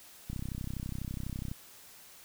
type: click train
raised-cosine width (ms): 5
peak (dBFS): -25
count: 40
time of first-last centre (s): 0.3-1.515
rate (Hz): 32.1
effects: white hiss -54 dBFS RMS until 2.24 s